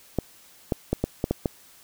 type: clicks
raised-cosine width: 2 ms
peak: -9 dBFS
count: 7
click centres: 0.187 / 0.722 / 0.93 / 1.04 / 1.241 / 1.31 / 1.458 s
effects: white hiss -53 dBFS RMS until 1.83 s